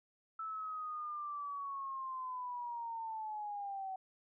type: linear sweep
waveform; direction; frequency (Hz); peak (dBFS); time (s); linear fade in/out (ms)
sine; down; 1318.5 to 754; -39; 0.39-3.96; 5
effects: none